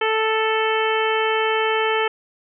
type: harmonic tone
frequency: 440 Hz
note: A4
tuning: in tune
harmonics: 1 / 2 / 3 / 4 / 5 / 6 / 7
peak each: -21 / -24 / -26 / -27 / -28 / -29 / -29 dBFS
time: 0.01-2.08 s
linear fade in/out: 5 ms
effects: none